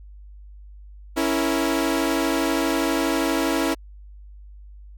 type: chord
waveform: sawtooth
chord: A# diminished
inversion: first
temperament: equal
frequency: 277.2 / 329.6 / 466.2 Hz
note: C#4 / E4 / A#4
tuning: 0 / 0 / 0 cents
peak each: -20 / -19 / -25 dBFS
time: 1.16-3.75 s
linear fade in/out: 20 ms
effects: added 50 Hz sine -40 dBFS peak until 4.97 s